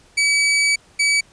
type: tone pair in turn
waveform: sawtooth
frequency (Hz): 2286 / 2286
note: D7 / D7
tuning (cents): -47 / -47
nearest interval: unison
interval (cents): 0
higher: neither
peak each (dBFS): -11 / -11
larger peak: neither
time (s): 0.17-0.76 / 0.99-1.21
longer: first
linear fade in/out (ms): 10
effects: pink hiss -52 dBFS RMS until 1.32 s + resampled to 22050 Hz